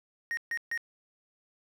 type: tone bursts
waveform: triangle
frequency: 1864.7 Hz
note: A#6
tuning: in tune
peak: -28 dBFS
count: 3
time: 0.31-0.776 s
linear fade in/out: 0 ms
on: 62 ms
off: 140 ms
effects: none